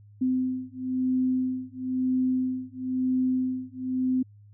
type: beating tone pair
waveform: sine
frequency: 256.1 / 257.1 Hz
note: C4 / C4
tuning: -37 / -30 cents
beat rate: 1 Hz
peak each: -27 dBFS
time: 0.21-4.23 s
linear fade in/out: 10 ms
effects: added 103 Hz sine -49 dBFS peak until 4.53 s